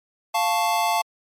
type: chord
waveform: square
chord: F augmented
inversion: none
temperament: equal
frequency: 698.5 / 880 / 1108.7 Hz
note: F5 / A5 / C#6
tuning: 0 / 0 / 0 cents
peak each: -24 / -23 / -28 dBFS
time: 0.34-1.02 s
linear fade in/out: 10 ms
effects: MP3 64 kbps